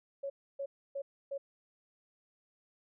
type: tone bursts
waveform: sine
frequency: 554.4 Hz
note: C#5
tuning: in tune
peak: -35 dBFS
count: 4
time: 0.23-1.38 s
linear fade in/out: 10 ms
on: 70 ms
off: 290 ms
effects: none